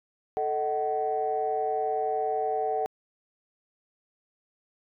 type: chord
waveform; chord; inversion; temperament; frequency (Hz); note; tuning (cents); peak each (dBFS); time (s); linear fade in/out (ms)
sine; D# diminished; second; equal with one note detuned; 440 / 622.3 / 752.9; A4 / D#5 / F#5; 0 / 0 / +30; -29 / -33 / -27; 0.37-2.86; 0
effects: tanh soft clip ceiling -17 dBFS